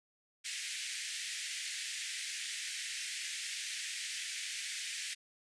pink band-pass noise, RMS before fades -41 dBFS, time 0.44-5.15 s, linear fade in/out 20 ms, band 1800 to 9500 Hz, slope 48 dB/octave, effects none

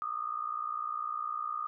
sine tone with amplitude modulation, 1228 Hz, D#6, 23 cents flat, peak -29 dBFS, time 0.02-1.67 s, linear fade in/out 0 ms, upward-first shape sine, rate 59.9 Hz, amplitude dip 85%, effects none

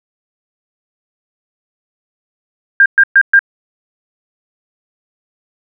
sine tone bursts, 1600 Hz, G6, 35 cents sharp, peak -3 dBFS, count 4, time 2.8-3.392 s, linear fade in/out 2 ms, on 58 ms, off 120 ms, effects none

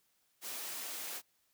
white high-pass noise, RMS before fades -42 dBFS, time 0.41-1.22 s, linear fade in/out 50 ms, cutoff 290 Hz, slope 12 dB/octave, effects white hiss -75 dBFS RMS until 1.53 s

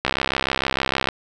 click train, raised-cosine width 0.3 ms, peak -3 dBFS, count 70, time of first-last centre 0.05-1.088 s, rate 66.5 Hz, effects none

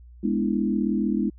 sine chord, E dominant seventh, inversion first, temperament equal, 207.7 / 246.9 / 293.7 / 329.6 Hz, G#3 / B3 / D4 / E4, 0 / 0 / 0 / 0 cents, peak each -24 / -27 / -29 / -28 dBFS, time 0.23-1.3 s, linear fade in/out 10 ms, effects added 60 Hz sine -44 dBFS peak until 1.38 s

